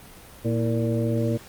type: harmonic tone with a mistuned harmonic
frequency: 116 Hz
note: A#2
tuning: 8 cents flat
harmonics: 1 / 2 / 3 / 4 / 5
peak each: -24 / -27 / -29 / -30 / -31 dBFS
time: 0.44-1.38 s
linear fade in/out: 20 ms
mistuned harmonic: 3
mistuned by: -92 cents
effects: pink hiss -46 dBFS RMS until 1.48 s + Opus 32 kbps